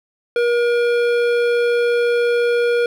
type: tone with hard clipping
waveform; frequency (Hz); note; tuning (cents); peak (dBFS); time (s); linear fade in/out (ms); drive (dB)
sine; 477.1; A#4; +40; -16; 0.36-2.86; 2; 13
effects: none